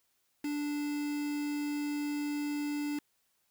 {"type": "tone with quantisation", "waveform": "triangle", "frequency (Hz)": 292.8, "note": "D4", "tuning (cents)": -5, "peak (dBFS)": -30, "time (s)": [0.44, 2.99], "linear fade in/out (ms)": 5, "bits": 7, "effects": ["white hiss -75 dBFS RMS until 3.5 s"]}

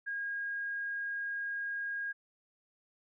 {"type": "tone", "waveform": "sine", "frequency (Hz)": 1630, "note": "G#6", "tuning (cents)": -33, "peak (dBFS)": -34, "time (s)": [0.06, 2.13], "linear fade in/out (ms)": 20, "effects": []}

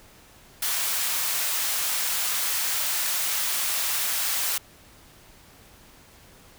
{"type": "high-pass noise", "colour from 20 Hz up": "white", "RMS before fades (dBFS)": -26, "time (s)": [0.62, 4.58], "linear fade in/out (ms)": 5, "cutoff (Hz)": 790, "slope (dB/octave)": 12, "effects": ["pink hiss -52 dBFS RMS until 6.58 s"]}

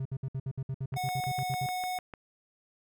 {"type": "tone bursts", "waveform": "triangle", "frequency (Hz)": 133.1, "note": "C3", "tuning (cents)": 30, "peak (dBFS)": -29, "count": 15, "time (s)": [0, 1.664], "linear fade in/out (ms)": 5, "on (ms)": 54, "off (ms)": 61}
{"type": "click train", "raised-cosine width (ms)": 0.5, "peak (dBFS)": -28, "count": 9, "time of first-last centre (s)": [0.94, 2.138], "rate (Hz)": 6.68}
{"type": "tone", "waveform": "square", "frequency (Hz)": 733, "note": "F#5", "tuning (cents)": -16, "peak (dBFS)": -32, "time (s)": [0.96, 1.99], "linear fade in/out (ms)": 10}
{"effects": []}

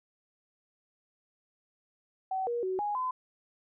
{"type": "tone with pitch steps", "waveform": "sine", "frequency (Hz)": [759, 475.7, 374.5, 828, 1019], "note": ["F#5", "A#4", "F#4", "G#5", "C6"], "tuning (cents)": [44, 35, 21, -5, -46], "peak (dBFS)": -29, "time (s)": [2.31, 3.11], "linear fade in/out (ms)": 5, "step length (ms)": 160, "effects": []}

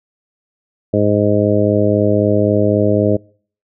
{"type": "harmonic tone", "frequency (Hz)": 103.83, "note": "G#2", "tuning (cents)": 0, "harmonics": [1, 2, 3, 4, 5, 6], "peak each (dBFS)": [-18, -18, -18, -18, -18, -18], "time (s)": [0.93, 3.17], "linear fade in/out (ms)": 10, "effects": ["noise-tail reverb RT60 0.5 s tail -26 dB re dry"]}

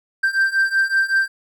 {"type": "beating tone pair", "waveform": "triangle", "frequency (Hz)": [1568, 1573.3], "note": ["G6", "G6"], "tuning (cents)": [0, 6], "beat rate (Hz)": 5.3, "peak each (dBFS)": [-18, -16], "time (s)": [0.23, 1.28], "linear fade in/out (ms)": 10, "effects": []}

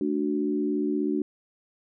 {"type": "chord", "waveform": "sine", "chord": "D major", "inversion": "second", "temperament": "equal with one note detuned", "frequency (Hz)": [218.2, 293.7, 370], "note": ["A3", "D4", "F#4"], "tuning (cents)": [-14, 0, 0], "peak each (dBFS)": [-30, -26, -29], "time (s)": [0.01, 1.22], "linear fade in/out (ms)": 2, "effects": []}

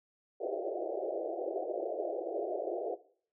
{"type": "band-pass noise", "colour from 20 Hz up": "pink", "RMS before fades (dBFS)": -36, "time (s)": [0.4, 2.96], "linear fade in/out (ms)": 20, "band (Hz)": [340, 730], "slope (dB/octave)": 96, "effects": ["noise-tail reverb RT60 0.5 s tail -17 dB re dry"]}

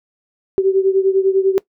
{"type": "beating tone pair", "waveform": "sine", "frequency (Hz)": [382.3, 392.3], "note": ["G4", "G4"], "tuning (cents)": [-43, 1], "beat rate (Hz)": 10, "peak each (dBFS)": [-13, -17], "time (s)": [0.58, 1.58], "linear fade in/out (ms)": 0, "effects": ["noise-tail reverb RT60 0.1 s tail -20 dB re dry"]}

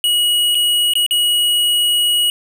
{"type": "tone with dropouts", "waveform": "square", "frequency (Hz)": 2908, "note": "F#7", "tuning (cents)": -31, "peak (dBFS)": -13, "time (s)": [0.04, 2.3], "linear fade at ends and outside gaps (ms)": 1, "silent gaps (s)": [[0.547, 0.552], [0.936, 0.954], [1.064, 1.109]], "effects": []}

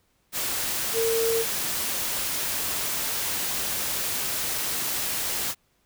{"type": "tone in noise", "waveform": "sine", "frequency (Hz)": 455.1, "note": "A#4", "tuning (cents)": -42, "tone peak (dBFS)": -22, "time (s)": [0.93, 1.45], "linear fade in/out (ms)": 50, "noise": "white", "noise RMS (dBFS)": -28, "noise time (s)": [0.32, 5.55], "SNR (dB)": 3, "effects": ["pink hiss -68 dBFS RMS until 5.85 s"]}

